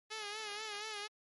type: tone with vibrato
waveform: 5% pulse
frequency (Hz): 423.4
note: G#4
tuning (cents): +33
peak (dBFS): -29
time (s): 0.1-1.08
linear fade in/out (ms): 20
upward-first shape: sine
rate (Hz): 4.2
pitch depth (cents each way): 68
effects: MP3 48 kbps